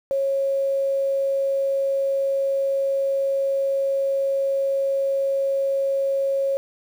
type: tone with quantisation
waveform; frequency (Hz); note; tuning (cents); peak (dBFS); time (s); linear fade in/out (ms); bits
sine; 547; C#5; -23; -19; 0.11-6.57; 0; 8
effects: none